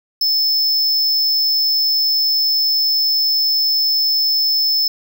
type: tone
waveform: square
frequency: 5250 Hz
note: E8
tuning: 8 cents flat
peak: -14 dBFS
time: 0.21-4.88 s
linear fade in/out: 5 ms
effects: none